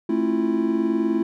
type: chord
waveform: triangle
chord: F major seventh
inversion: first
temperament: equal with one note detuned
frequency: 220 / 268.1 / 329.6 / 349.2 Hz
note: A3 / C4 / E4 / F4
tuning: 0 / +42 / 0 / 0 cents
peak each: -23 / -25 / -20 / -25 dBFS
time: 0.09-1.23 s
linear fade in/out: 5 ms
effects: none